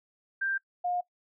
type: tone pair in turn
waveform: sine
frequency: 1580 / 713.2 Hz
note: G6 / F5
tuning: +13 / +36 cents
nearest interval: octave + major second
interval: 1377 cents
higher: first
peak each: -27 / -27 dBFS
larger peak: neither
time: 0.41-0.58 / 0.84-1.01 s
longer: neither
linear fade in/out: 10 ms
effects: noise-tail reverb RT60 0.1 s tail -20 dB re dry